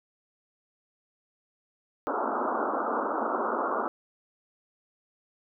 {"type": "band-pass noise", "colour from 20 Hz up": "white", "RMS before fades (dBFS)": -29, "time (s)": [2.07, 3.88], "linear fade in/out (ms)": 0, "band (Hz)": [220, 1400], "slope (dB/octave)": 96, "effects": []}